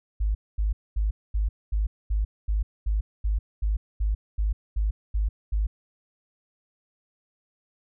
sine tone bursts, 51.91 Hz, G#1, in tune, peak -21 dBFS, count 15, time 0.2-5.67 s, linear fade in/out 10 ms, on 150 ms, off 230 ms, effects none

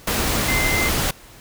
sine tone in noise, 2076 Hz, C7, 14 cents flat, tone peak -21 dBFS, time 0.48-0.89 s, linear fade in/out 5 ms, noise pink, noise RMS -21 dBFS, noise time 0.07-1.11 s, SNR -3 dB, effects pink hiss -45 dBFS RMS until 1.4 s

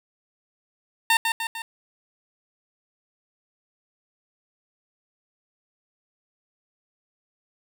15% pulse tone with echo, 909 Hz, A#5, 44 cents flat, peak -10 dBFS, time 1.1-1.17 s, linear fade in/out 2 ms, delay 150 ms, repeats 3, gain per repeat -5 dB, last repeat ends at 1.62 s, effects none

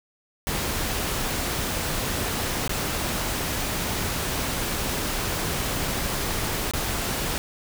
pink noise with dropouts, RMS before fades -27 dBFS, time 0.47-7.38 s, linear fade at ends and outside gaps 0 ms, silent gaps 2.677-2.694 / 6.711-6.736 s, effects none

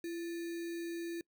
sine tone with sample-and-hold, 337.8 Hz, E4, 42 cents sharp, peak -37 dBFS, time 0.04-1.21 s, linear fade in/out 2 ms, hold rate 2100 Hz, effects noise-tail reverb RT60 0.1 s tail -24 dB re dry

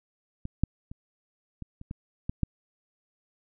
clicks, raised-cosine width 5 ms, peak -22 / -10 / -28 / -25 / -30 / -23 / -17 / -12 dBFS, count 8, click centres 0.454 / 0.636 / 0.915 / 1.623 / 1.814 / 1.911 / 2.295 / 2.433 s, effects none

